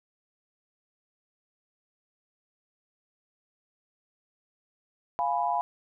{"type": "chord", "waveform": "sine", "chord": "F diminished", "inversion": "none", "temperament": "equal", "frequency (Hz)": [698.5, 830.6, 987.8], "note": ["F5", "Ab5", "Cb6"], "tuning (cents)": [0, 0, 0], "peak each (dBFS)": -29, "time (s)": [5.19, 5.61], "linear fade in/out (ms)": 0, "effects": []}